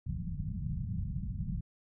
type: low-pass noise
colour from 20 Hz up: white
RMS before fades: -36 dBFS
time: 0.06-1.61 s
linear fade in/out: 10 ms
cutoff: 180 Hz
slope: 48 dB/octave
effects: none